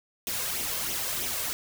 white noise with flanger, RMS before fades -31 dBFS, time 0.27-1.53 s, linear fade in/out 0 ms, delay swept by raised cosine 0.32 to 1.92 ms, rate 3.1 Hz, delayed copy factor +0.55, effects none

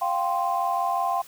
sine chord, F suspended second, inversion none, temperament equal, 698.5 / 784 / 1046.5 Hz, F5 / G5 / C6, 0 / 0 / 0 cents, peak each -26 dBFS, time 0.01-1.22 s, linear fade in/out 10 ms, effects tanh soft clip ceiling -13 dBFS + white hiss -48 dBFS RMS until 1.27 s

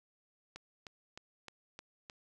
click train, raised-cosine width 0.2 ms, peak -29 dBFS, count 6, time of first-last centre 0.56-2.098 s, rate 3.25 Hz, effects none

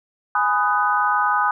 sine chord, G# minor seventh, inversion none, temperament just, 830.6 / 996.7 / 1245.9 / 1495.1 Hz, G#5 / B5 / D#6 / F#6, 0 / +16 / +2 / +18 cents, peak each -22 / -23 / -20 / -23 dBFS, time 0.35-1.51 s, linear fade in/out 2 ms, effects none

